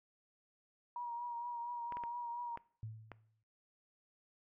sine tone with vibrato, 953 Hz, A#5, 38 cents sharp, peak -39 dBFS, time 0.96-2.56 s, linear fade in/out 2 ms, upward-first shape triangle, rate 4.3 Hz, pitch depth 33 cents each way
clicks, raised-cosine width 0.5 ms, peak -32 dBFS, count 5, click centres 1.923 / 1.97 / 2.037 / 2.574 / 3.117 s
sine tone with exponential decay, 110 Hz, A2, in tune, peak -40 dBFS, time 2.83-3.43 s, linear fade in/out 0 ms, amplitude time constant 130 ms
effects noise-tail reverb RT60 0.5 s tail -21 dB re dry

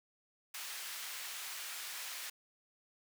pink high-pass noise, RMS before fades -44 dBFS, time 0.54-2.3 s, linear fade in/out 5 ms, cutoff 1600 Hz, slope 12 dB/octave, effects none

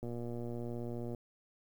click train, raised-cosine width 2 ms, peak -29 dBFS, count 134, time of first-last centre 0.03-1.148 s, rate 119 Hz, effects 10-bit

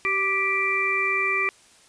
harmonic tone with a mistuned harmonic, 392.3 Hz, G4, 1 cent sharp, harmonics 1 / 3 / 5 / 6, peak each -31 / -28 / -27 / -23 dBFS, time 0.05-1.49 s, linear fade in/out 0 ms, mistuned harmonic 1, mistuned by -27 cents, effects white hiss -54 dBFS RMS until 1.88 s + resampled to 22050 Hz

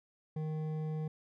triangle tone with hard clipping, 155.56 Hz, D#3, in tune, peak -36 dBFS, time 0.36-1.08 s, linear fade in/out 5 ms, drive 13 dB, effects none

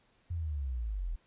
sine linear sweep, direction down, 88 to 37.59 Hz, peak -32 dBFS, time 0.3-1.16 s, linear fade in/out 10 ms, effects pink hiss -69 dBFS RMS until 1.26 s + resampled to 8000 Hz

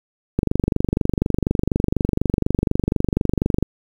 click train, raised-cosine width 3 ms, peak -4 dBFS, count 79, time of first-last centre 0.39-3.627 s, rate 24.1 Hz, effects 7-bit

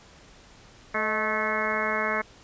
harmonic tone with a mistuned harmonic, 216.9 Hz, A3, 25 cents flat, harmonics 1 / 2 / 3 / 4 / 5 / 6 / 7 / 8 / 9 / 10, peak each -36 / -34 / -32 / -37 / -32 / -33 / -34 / -32 / -37 / -31 dBFS, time 0.94-2.22 s, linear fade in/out 10 ms, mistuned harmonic 3, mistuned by -43 cents, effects pink hiss -52 dBFS RMS until 2.43 s + resampled to 16000 Hz

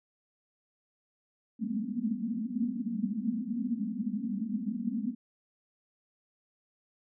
white band-pass noise, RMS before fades -33 dBFS, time 1.59-5.15 s, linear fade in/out 20 ms, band 200 to 250 Hz, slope 96 dB/octave, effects none

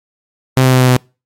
sawtooth tone with pitch steps, 130.4 / 129.35 / 128.31 / 127.27 / 126.25 Hz, C3 / C3 / C3 / C3 / B2, -5 / -19 / -33 / -48 / +39 cents, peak -3 dBFS, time 0.57-0.965 s, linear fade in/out 0 ms, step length 79 ms, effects noise-tail reverb RT60 0.3 s tail -26 dB re dry + MP3 96 kbps

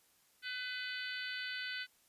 harmonic tone, 502 Hz, B4, 28 cents sharp, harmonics 3 / 4 / 5 / 6 / 7 / 8 / 9, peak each -42 / -46 / -49 / -47 / -50 / -51 / -49 dBFS, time 0.42-1.87 s, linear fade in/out 50 ms, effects white hiss -70 dBFS RMS until 2.08 s + resampled to 32000 Hz

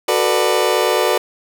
30% pulse chord, B minor seventh, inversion second, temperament just, 370.4 / 444.5 / 493.9 / 592.7 Hz, F#4 / A4 / B4 / D5, +2 / +18 / 0 / +16 cents, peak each -17 dBFS, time 0.08-1.18 s, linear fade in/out 5 ms, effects none

